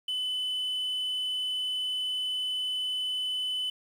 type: tone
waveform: sine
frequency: 3012 Hz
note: F#7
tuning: 30 cents sharp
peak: -26 dBFS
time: 0.08-3.7 s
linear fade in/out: 5 ms
effects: tanh soft clip ceiling -27 dBFS + 9-bit